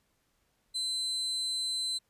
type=tone; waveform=35% pulse; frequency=4050 Hz; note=B7; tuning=43 cents sharp; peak=-29 dBFS; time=0.74-1.99 s; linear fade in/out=20 ms; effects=pink hiss -74 dBFS RMS until 2.09 s + resampled to 32000 Hz